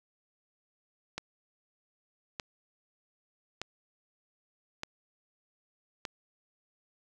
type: click train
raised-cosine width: 0.2 ms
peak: -18 dBFS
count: 5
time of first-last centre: 1.18-6.052 s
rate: 0.821 Hz
effects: none